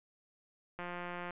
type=click train; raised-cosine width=0.5 ms; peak=-27 dBFS; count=92; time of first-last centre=0.79-1.307 s; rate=176 Hz; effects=resampled to 8000 Hz